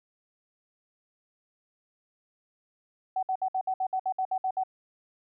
sine tone bursts, 754 Hz, F#5, 32 cents sharp, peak -25 dBFS, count 12, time 3.16-4.636 s, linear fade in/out 5 ms, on 68 ms, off 60 ms, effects none

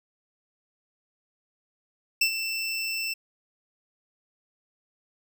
25% pulse tone with ADSR envelope, 2669 Hz, E7, 21 cents sharp, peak -14 dBFS, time 2.21-3.14 s, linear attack 6 ms, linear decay 82 ms, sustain -10 dB, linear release 11 ms, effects none

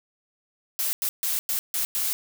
blue noise bursts at uneven times, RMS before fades -26 dBFS, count 6, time 0.79-0.93 / 1.02-1.09 / 1.23-1.39 / 1.49-1.59 / 1.74-1.85 / 1.95-2.13 s, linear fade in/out 0 ms, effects none

